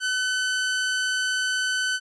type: tone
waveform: sawtooth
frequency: 1512 Hz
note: F#6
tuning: 37 cents sharp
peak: -19 dBFS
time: 0-2 s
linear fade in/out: 50 ms
effects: resampled to 22050 Hz